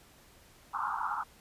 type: band-pass noise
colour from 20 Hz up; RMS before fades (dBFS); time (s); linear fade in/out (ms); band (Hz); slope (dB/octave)
white; -34; 0.73-1.24; 20; 810 to 1400; 96
effects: pink hiss -59 dBFS RMS until 1.4 s + resampled to 32000 Hz